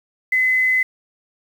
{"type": "tone with quantisation", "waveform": "sine", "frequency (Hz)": 2030, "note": "B6", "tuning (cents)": 47, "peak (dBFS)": -14, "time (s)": [0.32, 0.83], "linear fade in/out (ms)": 5, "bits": 7, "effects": []}